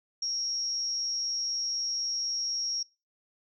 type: tone with amplitude modulation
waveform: sine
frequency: 5588 Hz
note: F8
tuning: in tune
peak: -26 dBFS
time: 0.22-2.83 s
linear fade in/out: 5 ms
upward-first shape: sine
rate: 252 Hz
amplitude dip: 55%
effects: noise-tail reverb RT60 0.3 s tail -26 dB re dry